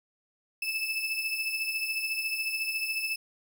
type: beating tone pair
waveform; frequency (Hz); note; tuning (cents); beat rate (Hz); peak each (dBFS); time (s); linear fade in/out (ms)
35% pulse; 2619 / 2633; E7 / E7; -12 / -3; 14; -29 / -34; 0.62-3.16; 5
effects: none